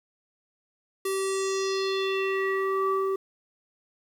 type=tone with low-pass filter sweep; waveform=square; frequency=386.2 Hz; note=G4; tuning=26 cents flat; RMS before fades=-27 dBFS; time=1.05-3.16 s; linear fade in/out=5 ms; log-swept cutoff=12000 to 840 Hz; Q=3.3; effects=9-bit